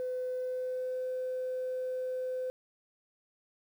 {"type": "tone with pitch glide", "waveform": "sine", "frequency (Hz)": [506, 510.7], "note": ["B4", "C5"], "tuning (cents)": [42, -42], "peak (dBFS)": -31, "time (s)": [0, 2.5], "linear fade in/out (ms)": 0, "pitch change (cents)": 16, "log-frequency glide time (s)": [0.27, 1.08], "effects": ["tanh soft clip ceiling -28 dBFS", "10-bit"]}